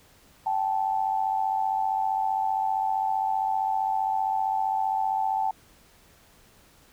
sine tone pair together, 774 / 869.3 Hz, G5 / A5, -22 / -21 cents, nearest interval major second, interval 201 cents, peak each -26 / -26 dBFS, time 0.46-5.51 s, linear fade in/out 5 ms, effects pink hiss -57 dBFS RMS until 6.92 s

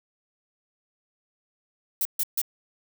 violet noise bursts, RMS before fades -25 dBFS, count 3, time 2.01-2.416 s, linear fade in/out 2 ms, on 42 ms, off 140 ms, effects none

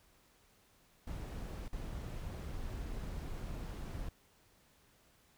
brown noise with dropouts, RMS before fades -42 dBFS, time 1.07-4.09 s, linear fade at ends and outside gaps 5 ms, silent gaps 1.682-1.728 s, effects pink hiss -68 dBFS RMS until 5.37 s

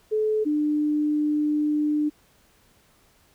sine tone pair in turn, 430.9 / 299.4 Hz, A4 / D4, -36 / +33 cents, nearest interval tritone, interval 631 cents, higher first, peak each -20 dBFS, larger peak neither, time 0.11-0.45 / 0.45-2.1 s, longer second, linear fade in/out 20 ms, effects pink hiss -60 dBFS RMS until 3.34 s

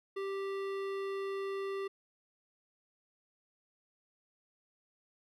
sine tone with hard clipping, 391.7 Hz, G4, 1 cent flat, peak -37 dBFS, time 0.16-1.88 s, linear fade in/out 10 ms, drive 15 dB, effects none

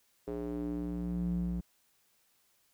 square tone with band-pass filter sweep, 59.1 Hz, A#1, 24 cents sharp, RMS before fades -35 dBFS, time 0.27-1.61 s, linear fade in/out 10 ms, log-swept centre 410 to 140 Hz, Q 3.1, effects white hiss -71 dBFS RMS until 2.73 s

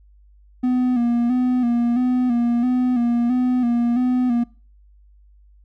triangle tone with vibrato, 244.2 Hz, B3, 19 cents flat, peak -14 dBFS, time 0.63-4.44 s, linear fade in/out 10 ms, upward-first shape square, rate 1.5 Hz, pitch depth 48 cents each way, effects noise-tail reverb RT60 0.4 s tail -24 dB re dry + added 50 Hz sine -48 dBFS peak until 5.64 s

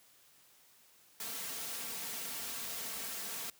white noise with comb filter, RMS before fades -41 dBFS, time 1.2-3.5 s, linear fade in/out 2 ms, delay 4.4 ms, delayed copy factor +0.55, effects white hiss -64 dBFS RMS until 3.59 s + high-pass 80 Hz 12 dB/octave

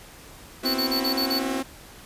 sawtooth chord, B suspended fourth, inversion none, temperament equal, 246.9 / 329.6 / 370 Hz, B3 / E4 / F#4, 0 / 0 / 0 cents, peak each -30 dBFS, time 0.63-1.61 s, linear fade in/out 5 ms
sawtooth tone with pitch glide, 263.1 to 267.7 Hz, C4 to C4, +10 to +40 cents, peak -23 dBFS, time 0.64-1.63 s, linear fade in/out 10 ms, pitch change +30 cents, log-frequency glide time 0.81-1.22 s
square tone bursts, 4465 Hz, C#8, 12 cents sharp, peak -24 dBFS, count 6, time 0.65-1.393 s, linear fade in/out 10 ms, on 93 ms, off 37 ms
effects pink hiss -46 dBFS RMS until 2.05 s + resampled to 32000 Hz

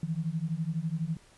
sine beating tone pair, 156 / 168 Hz, D#3 / E3, +5 / +33 cents, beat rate 12 Hz, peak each -32 / -32 dBFS, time 0.03-1.17 s, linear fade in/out 2 ms, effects pink hiss -59 dBFS RMS until 1.37 s + resampled to 24000 Hz

